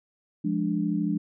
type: chord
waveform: sine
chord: D diminished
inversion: first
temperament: equal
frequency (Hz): 174.61 / 207.7 / 293.7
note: F3 / Ab3 / D4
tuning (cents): 0 / 0 / 0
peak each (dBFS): -28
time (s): 0.44-1.18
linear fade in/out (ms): 10
effects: none